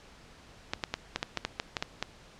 clicks, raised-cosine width 0.2 ms, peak -12 dBFS, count 11, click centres 0.735 / 0.838 / 0.94 / 1.16 / 1.229 / 1.373 / 1.45 / 1.599 / 1.768 / 1.825 / 2.026 s, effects pink hiss -54 dBFS RMS until 2.39 s + low-pass 6000 Hz 12 dB/octave

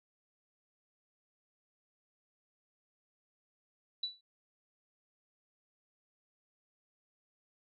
sine tone with exponential decay, 3951 Hz, B7, in tune, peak -30 dBFS, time 4.03-4.21 s, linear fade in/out 5 ms, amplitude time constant 37 ms, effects none

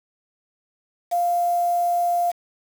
sine tone with quantisation, 699 Hz, F5, 1 cent sharp, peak -18 dBFS, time 1.11-2.32 s, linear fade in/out 20 ms, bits 6, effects none

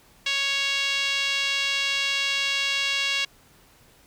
5% pulse tone with band-pass filter, 554.4 Hz, C#5, in tune, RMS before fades -25 dBFS, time 0.26-3.25 s, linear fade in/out 5 ms, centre 2800 Hz, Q 1.7, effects pink hiss -56 dBFS RMS until 4.06 s

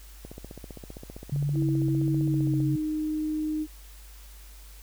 click train, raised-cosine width 2 ms, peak -27 dBFS, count 37, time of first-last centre 0.25-2.603 s, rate 15.3 Hz
sine tone with vibrato, 140.4 Hz, C#3, 22 cents sharp, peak -24 dBFS, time 1.32-2.76 s, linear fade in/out 5 ms, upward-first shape sine, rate 1.4 Hz, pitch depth 41 cents each way
sine tone with pitch glide, 324.1 to 308.2 Hz, E4 to D#4, -29 to -16 cents, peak -26 dBFS, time 1.53-3.67 s, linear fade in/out 50 ms, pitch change -87 cents, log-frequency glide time 1.94-2.78 s
effects added 50 Hz sine -45 dBFS peak until 4.82 s + white hiss -53 dBFS RMS until 4.82 s

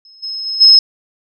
sine tone with level steps, 5170 Hz, E8, 34 cents flat, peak -40 / -21 / -18 / -3 dBFS, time 0.05-0.79 s, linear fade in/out 2 ms, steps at 0.22 / 0.45 / 0.6 s, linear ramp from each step 20 ms, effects none

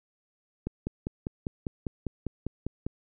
click train, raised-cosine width 3 ms, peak -18 dBFS, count 12, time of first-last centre 0.67-2.866 s, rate 5.01 Hz, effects none

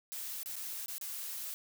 blue noise with dropouts, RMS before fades -41 dBFS, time 0.12-1.54 s, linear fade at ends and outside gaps 0 ms, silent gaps 0.432-0.459 / 0.557-0.564 / 0.86-0.882 / 0.982-1.012 s, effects none

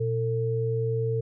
sine tone pair together, 119.57 / 450 Hz, A#2 / A4, +44 / +39 cents, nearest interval octave + major seventh, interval 2295 cents, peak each -26 / -27 dBFS, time 0-1.21 s, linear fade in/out 10 ms, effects none

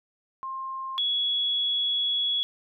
sine tone pair in turn, 1060 / 3365 Hz, C6 / G#7, +22 / +22 cents, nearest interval octave + minor sixth, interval 2000 cents, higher second, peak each -31 / -23 dBFS, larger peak second, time 0.43-0.98 / 0.98-2.43 s, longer second, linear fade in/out 0 ms, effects none

